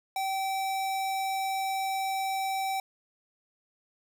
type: tone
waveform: square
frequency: 772 Hz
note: G5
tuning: 27 cents flat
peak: -29 dBFS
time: 0.16-2.8 s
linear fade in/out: 2 ms
effects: 11-bit